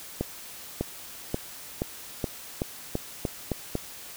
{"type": "accelerating click train", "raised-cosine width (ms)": 2, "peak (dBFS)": -13, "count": 10, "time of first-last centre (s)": [0.21, 3.754], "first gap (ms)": 600, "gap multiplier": 0.89, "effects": ["white hiss -43 dBFS RMS until 4.16 s"]}